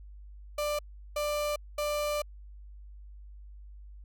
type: tone bursts at uneven times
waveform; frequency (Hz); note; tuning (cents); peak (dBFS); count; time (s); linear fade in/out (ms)
35% pulse; 592; D5; +14; -27; 3; 0.58-0.79 / 1.16-1.56 / 1.78-2.22; 5
effects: added 50 Hz sine -45 dBFS peak until 4.04 s